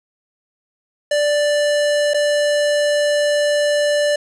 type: tone with dropouts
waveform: square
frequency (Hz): 587.3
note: D5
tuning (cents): 0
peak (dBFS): -15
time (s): 1.11-4.16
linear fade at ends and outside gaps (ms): 5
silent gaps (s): 2.136-2.143
effects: resampled to 22050 Hz + 7-bit